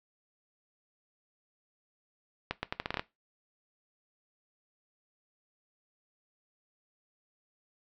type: accelerating click train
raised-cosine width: 0.3 ms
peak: -15 dBFS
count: 9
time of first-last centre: 2.51-2.995 s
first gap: 120 ms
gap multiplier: 0.79
effects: noise-tail reverb RT60 0.2 s tail -17 dB re dry + low-pass 5000 Hz 12 dB/octave